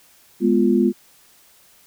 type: chord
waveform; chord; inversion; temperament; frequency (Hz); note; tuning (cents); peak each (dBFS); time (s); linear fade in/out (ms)
sine; F diminished; first; equal; 207.7 / 246.9 / 349.2; Ab3 / Cb4 / F4; 0 / 0 / 0; -18; 0.4-0.93; 50
effects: white hiss -53 dBFS RMS until 1.86 s